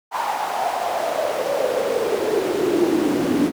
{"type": "noise with high-pass filter sweep", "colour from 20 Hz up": "brown", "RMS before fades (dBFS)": -21, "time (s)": [0.11, 3.52], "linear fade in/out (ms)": 50, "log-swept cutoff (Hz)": [910, 270], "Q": 6, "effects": []}